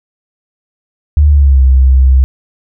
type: tone with pitch glide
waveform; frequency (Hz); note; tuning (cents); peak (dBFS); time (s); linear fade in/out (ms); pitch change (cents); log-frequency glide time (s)
sine; 73.9 to 65.46; D2 to C2; +11 to +1; -3; 1.17-2.24; 0; -210; 1.29-1.62
effects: none